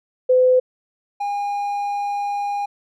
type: tone pair in turn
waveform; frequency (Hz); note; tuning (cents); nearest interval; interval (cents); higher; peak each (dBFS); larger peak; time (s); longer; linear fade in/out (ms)
sine / triangle; 508 / 812.9; B4 / G#5; +49 / -37; minor sixth; 814; second; -11 / -19; first; 0.29-0.6 / 1.2-2.66; second; 10
effects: none